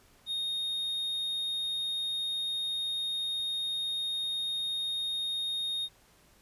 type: tone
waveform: triangle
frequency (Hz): 3706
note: A#7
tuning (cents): -11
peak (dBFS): -29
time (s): 0.26-5.89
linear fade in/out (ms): 50
effects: pink hiss -62 dBFS RMS until 6.41 s + resampled to 32000 Hz